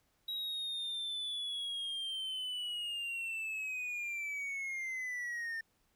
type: linear sweep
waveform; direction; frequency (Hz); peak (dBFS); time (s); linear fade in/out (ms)
triangle; down; 3849 to 1800; -35; 0.28-5.61; 5
effects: pink hiss -75 dBFS RMS until 5.95 s